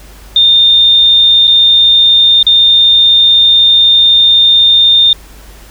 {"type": "tone with dropouts", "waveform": "sine", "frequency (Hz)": 3628, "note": "A#7", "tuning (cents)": -48, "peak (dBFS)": -3, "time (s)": [0.36, 5.13], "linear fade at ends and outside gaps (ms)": 2, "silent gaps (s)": [[1.472, 1.477], [2.429, 2.466]], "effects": ["added 50 Hz sine -33 dBFS peak until 5.7 s", "pink hiss -38 dBFS RMS until 5.7 s"]}